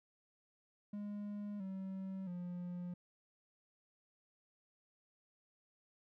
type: tone with pitch steps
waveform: triangle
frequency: 205.9 / 191.01 / 177.19 Hz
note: G#3 / G3 / F3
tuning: -15 / -45 / +25 cents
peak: -39 dBFS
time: 0.93-2.94 s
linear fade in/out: 5 ms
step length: 670 ms
effects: none